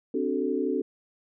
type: chord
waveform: sine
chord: D dominant seventh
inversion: third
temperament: equal with one note detuned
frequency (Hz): 261.6 / 293.7 / 375.8 / 440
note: C4 / D4 / F#4 / A4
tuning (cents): 0 / 0 / +27 / 0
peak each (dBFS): -30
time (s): 0.14-0.82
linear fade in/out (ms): 5
effects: none